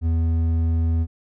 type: tone with hard clipping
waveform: sine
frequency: 82.2 Hz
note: E2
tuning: 4 cents flat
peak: -19 dBFS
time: 0.01-1.07 s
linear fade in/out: 50 ms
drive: 6 dB
effects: none